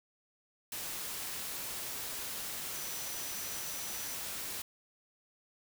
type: tone in noise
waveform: sine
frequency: 5920 Hz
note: F#8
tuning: in tune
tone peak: -46 dBFS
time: 2.74-4.15 s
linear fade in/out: 2 ms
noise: white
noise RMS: -40 dBFS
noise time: 0.72-4.62 s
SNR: -9 dB
effects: none